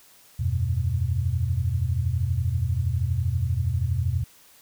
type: chord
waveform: sine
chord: E suspended second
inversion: none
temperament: equal with one note detuned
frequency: 82.41 / 94.88 / 123.47 Hz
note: E2 / F#2 / B2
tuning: 0 / +44 / 0 cents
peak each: -26 dBFS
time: 0.39-4.24 s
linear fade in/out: 10 ms
effects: white hiss -54 dBFS RMS until 4.61 s